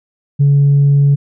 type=tone; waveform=sine; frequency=141.6 Hz; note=C#3; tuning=37 cents sharp; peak=-5 dBFS; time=0.39-1.16 s; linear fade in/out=20 ms; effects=tanh soft clip ceiling -4 dBFS